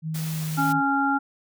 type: tone with pitch glide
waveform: sine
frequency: 158.6 to 156.69 Hz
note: D#3 to D#3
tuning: +33 to +12 cents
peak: -26 dBFS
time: 0.02-0.82 s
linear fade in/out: 50 ms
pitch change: -21 cents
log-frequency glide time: 0.33-0.41 s
type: noise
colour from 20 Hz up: white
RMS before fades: -37 dBFS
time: 0.14-0.73 s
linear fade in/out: 10 ms
type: harmonic tone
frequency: 277.2 Hz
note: C#4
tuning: in tune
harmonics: 1 / 3 / 5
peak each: -24 / -24 / -24 dBFS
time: 0.57-1.19 s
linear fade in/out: 20 ms
effects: none